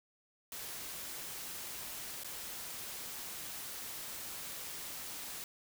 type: noise with dropouts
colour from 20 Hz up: white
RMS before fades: -44 dBFS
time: 0.52-5.44 s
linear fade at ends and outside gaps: 1 ms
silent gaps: 2.235-2.245 s
effects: none